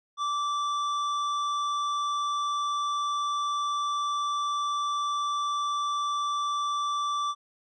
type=tone with hard clipping; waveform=sine; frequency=1166 Hz; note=D6; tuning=13 cents flat; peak=-28 dBFS; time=0.17-7.35 s; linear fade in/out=50 ms; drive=11 dB; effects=low-pass 7000 Hz 12 dB/octave